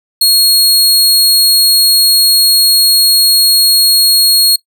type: tone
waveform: sawtooth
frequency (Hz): 4300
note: C8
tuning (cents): +47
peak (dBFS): -3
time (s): 0.21-4.56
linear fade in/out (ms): 5
effects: noise-tail reverb RT60 0.1 s tail -19 dB re dry